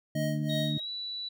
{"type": "harmonic tone", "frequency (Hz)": 74.7, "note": "D2", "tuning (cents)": 30, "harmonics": [2, 3, 4], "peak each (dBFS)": [-30, -34, -36], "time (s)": [0.15, 0.78], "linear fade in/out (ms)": 5}
{"type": "tone with tremolo", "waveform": "square", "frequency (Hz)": 627, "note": "D#5", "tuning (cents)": 13, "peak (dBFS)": -32, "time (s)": [0.15, 0.8], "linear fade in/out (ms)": 5, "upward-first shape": "sine", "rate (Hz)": 2.9, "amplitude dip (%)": 90}
{"type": "tone with pitch glide", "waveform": "sine", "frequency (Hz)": [3783, 3948], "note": ["A#7", "B7"], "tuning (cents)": [25, -1], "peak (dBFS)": -34, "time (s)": [0.49, 1.29], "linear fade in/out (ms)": 10, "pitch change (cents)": 74, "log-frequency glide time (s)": [0.78, 0.89]}
{"effects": []}